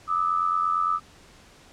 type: tone pair together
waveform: sine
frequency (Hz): 1200 / 1288.7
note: D6 / E6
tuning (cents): +37 / -40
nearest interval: minor second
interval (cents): 123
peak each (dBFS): -24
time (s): 0.07-1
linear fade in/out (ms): 50
effects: pink hiss -52 dBFS RMS until 1.72 s + low-pass 8000 Hz 12 dB/octave